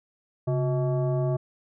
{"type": "tone with frequency modulation", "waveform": "sine", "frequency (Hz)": 135.9, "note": "C#3", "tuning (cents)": -34, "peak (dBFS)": -22, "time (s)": [0.47, 1.37], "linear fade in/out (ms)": 10, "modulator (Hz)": 500, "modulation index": 0.85, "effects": []}